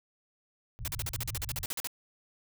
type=low-pass noise; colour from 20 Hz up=white; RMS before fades=-40 dBFS; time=0.79-1.65 s; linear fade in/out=0 ms; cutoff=130 Hz; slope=48 dB/octave
type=noise bursts; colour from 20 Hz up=white; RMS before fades=-35 dBFS; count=15; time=0.85-1.872 s; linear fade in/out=0 ms; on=28 ms; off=43 ms
effects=none